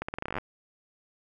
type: accelerating click train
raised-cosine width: 0.5 ms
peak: -17 dBFS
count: 14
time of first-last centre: 0.02-0.384 s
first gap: 65 ms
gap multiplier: 0.84
effects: none